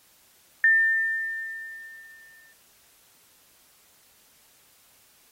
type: tone with exponential decay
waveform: sine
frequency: 1798 Hz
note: A6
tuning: 37 cents sharp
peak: -14 dBFS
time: 0.64-2.53 s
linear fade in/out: 1 ms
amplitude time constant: 410 ms
effects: white hiss -59 dBFS RMS until 5.31 s + AAC 48 kbps